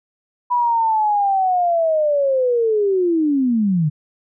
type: linear sweep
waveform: sine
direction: down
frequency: 986 to 143.8 Hz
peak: -14 dBFS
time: 0.5-3.9 s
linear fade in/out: 20 ms
effects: none